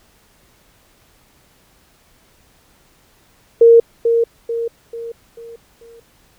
sine tone with echo, 463.5 Hz, A#4, 10 cents flat, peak -4 dBFS, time 3.61-3.8 s, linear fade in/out 5 ms, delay 440 ms, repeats 5, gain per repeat -7 dB, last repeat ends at 6 s, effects pink hiss -54 dBFS RMS until 6.38 s

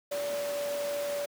sine tone in noise, 576 Hz, D5, 34 cents flat, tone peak -30 dBFS, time 0.11-1.26 s, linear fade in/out 10 ms, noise pink, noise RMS -39 dBFS, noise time 0.11-1.26 s, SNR +6 dB, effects high-pass 300 Hz 12 dB/octave

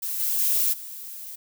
violet noise with level steps, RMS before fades -29 / -25 / -22 / -38 dBFS, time 0.02-1.36 s, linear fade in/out 10 ms, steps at 0.19 / 0.38 / 0.72 s, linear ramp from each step 20 ms, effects none

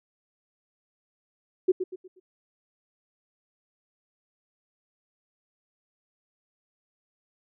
sine tone with echo, 370 Hz, F#4, in tune, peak -16 dBFS, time 1.68-1.72 s, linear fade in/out 10 ms, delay 120 ms, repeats 4, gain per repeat -9 dB, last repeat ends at 2.2 s, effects none

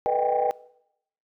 sine tone cluster, 437.6 / 490.4 / 615 / 771 / 801 Hz, A4 / B4 / D#5 / G5 / G5, -9 / -12 / -20 / -29 / +37 cents, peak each -34 / -25 / -27 / -27 / -25 dBFS, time 0.06-0.51 s, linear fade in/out 0 ms, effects noise-tail reverb RT60 0.8 s tail -21 dB re dry + tanh soft clip ceiling -13 dBFS

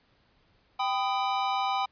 square chord, G augmented, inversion none, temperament equal with one note detuned, 784 / 1002.7 / 1244.5 Hz, G5 / B5 / D#6, 0 / +26 / 0 cents, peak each -29 / -32 / -34 dBFS, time 0.79-1.86 s, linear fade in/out 10 ms, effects pink hiss -66 dBFS RMS until 1.91 s + resampled to 11025 Hz

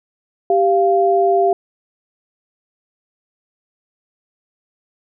sine tone pair together, 392 / 694.3 Hz, G4 / F5, 0 / -10 cents, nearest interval minor seventh, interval 990 cents, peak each -14 dBFS, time 0.5-1.53 s, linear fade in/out 2 ms, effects none

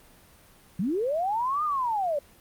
sine linear two-way sweep, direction up then down, 160.1 to 1244.5 to 554 Hz, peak -24 dBFS, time 0.79-2.19 s, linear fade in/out 5 ms, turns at 1.64 s, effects pink hiss -55 dBFS RMS until 2.4 s + Opus 32 kbps

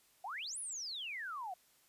sine exponential two-way sweep, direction up then down, 698.5 to 10790 to 698.5 Hz, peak -40 dBFS, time 0.24-1.54 s, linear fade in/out 5 ms, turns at 0.59 s, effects white hiss -69 dBFS RMS until 1.88 s + resampled to 32000 Hz

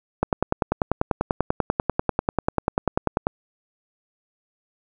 click train, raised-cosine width 1 ms, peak -5 dBFS, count 32, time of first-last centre 0.23-3.269 s, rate 10.2 Hz, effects none

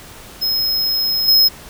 square tone with level steps, 5140 Hz, E8, 45 cents flat, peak -16 / -9 dBFS, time 0.41-1.49 s, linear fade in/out 20 ms, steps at 1.28 s, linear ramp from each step 2 ms, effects pink hiss -38 dBFS RMS until 1.69 s

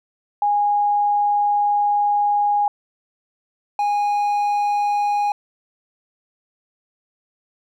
sine / triangle tone pair in turn, 823 / 823 Hz, G#5 / G#5, -16 / -16 cents, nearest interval unison, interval 0 cents, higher neither, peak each -15 dBFS, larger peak neither, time 0.42-2.68 / 3.79-5.32 s, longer first, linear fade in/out 2 ms, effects none

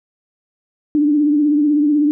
sine tone with vibrato, 295.7 Hz, D4, 12 cents sharp, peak -11 dBFS, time 0.95-2.11 s, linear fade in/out 0 ms, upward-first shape triangle, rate 16 Hz, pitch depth 67 cents each way, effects none

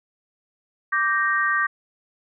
sine chord, G minor, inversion second, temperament equal with one note detuned, 1169.9 / 1568 / 1864.7 Hz, D6 / G6 / Bb6, -7 / 0 / 0 cents, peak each -23 dBFS, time 0.92-1.67 s, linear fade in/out 10 ms, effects none

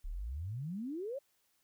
sine exponential sweep, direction up, 32.7 to 580 Hz, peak -37 dBFS, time 0.04-1.19 s, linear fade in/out 10 ms, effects white hiss -75 dBFS RMS until 1.63 s

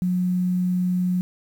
sine tone, 181.2 Hz, F#3, 36 cents flat, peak -19 dBFS, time 0.02-1.21 s, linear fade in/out 0 ms, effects 8-bit

